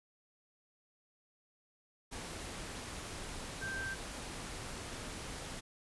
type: tone in noise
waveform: sine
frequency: 1568 Hz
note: G6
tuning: in tune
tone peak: -38 dBFS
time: 3.61-3.95 s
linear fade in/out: 20 ms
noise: pink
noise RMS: -44 dBFS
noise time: 2.11-5.61 s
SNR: +3 dB
effects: resampled to 24000 Hz